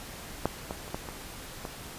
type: clicks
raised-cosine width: 1 ms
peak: -11 / -19 / -28 / -17 / -23 / -21 dBFS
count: 6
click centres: 0.456 / 0.709 / 0.879 / 0.945 / 1.088 / 1.652 s
effects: pink hiss -43 dBFS RMS until 1.98 s + resampled to 32000 Hz